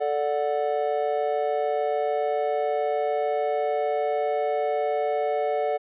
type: chord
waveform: triangle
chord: D major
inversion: second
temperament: just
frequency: 440.5 / 587.3 / 734.2 Hz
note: A4 / D5 / F#5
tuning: +2 / 0 / -14 cents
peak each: -25 dBFS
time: 0-5.78 s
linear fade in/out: 20 ms
effects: resampled to 8000 Hz